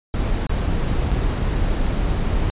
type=noise with dropouts; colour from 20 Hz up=brown; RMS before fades=-20 dBFS; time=0.14-2.5 s; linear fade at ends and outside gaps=0 ms; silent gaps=0.468-0.495 / 1.112-1.116 s; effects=resampled to 8000 Hz